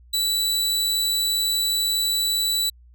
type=tone; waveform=sawtooth; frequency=3951 Hz; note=B7; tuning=in tune; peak=-17 dBFS; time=0.13-2.7 s; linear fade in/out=10 ms; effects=added 60 Hz sine -47 dBFS peak until 2.94 s